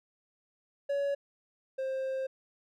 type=tone pair in turn; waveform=triangle; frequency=563 / 529 Hz; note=C#5 / C5; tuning=+27 / +19 cents; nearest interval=minor second; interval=108 cents; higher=first; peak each=-26 / -29 dBFS; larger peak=first; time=0.89-1.15 / 1.78-2.27 s; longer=second; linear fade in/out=10 ms; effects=none